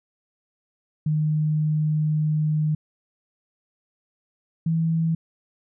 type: tone pair in turn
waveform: sine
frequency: 153.4 / 163.13 Hz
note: D#3 / E3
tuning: -24 / -18 cents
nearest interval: minor second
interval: 106 cents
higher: second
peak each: -19 dBFS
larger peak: neither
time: 1.06-2.75 / 4.66-5.15 s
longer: first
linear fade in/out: 5 ms
effects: none